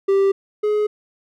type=tone pair in turn; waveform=triangle; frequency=392 / 421 Hz; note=G4 / G#4; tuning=0 / +24 cents; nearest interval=minor second; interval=124 cents; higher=second; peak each=-11 / -14 dBFS; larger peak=first; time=0.08-0.32 / 0.63-0.87 s; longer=neither; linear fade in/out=10 ms; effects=none